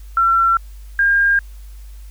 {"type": "tone pair in turn", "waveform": "sine", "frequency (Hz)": [1354, 1610.2], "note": ["E6", "G6"], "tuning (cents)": [46, 46], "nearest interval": "minor third", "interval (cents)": 300, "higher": "second", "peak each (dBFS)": -11, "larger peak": "neither", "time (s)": [[0.17, 0.57], [0.99, 1.39]], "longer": "neither", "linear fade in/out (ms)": 2, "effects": ["added 50 Hz sine -33 dBFS peak until 2.1 s", "white hiss -52 dBFS RMS until 2.1 s"]}